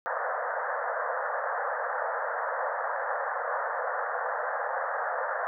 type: band-pass noise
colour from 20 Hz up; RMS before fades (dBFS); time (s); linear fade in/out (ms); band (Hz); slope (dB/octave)
pink; -31; 0.06-5.47; 0; 490 to 1800; 96
effects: none